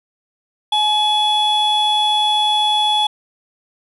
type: tone pair together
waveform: triangle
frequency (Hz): 848 / 3392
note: G#5 / G#7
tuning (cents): +36 / +36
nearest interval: 2 octaves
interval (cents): 2400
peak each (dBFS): -14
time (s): 0.72-3.07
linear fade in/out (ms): 5
effects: tanh soft clip ceiling -5 dBFS + resampled to 32000 Hz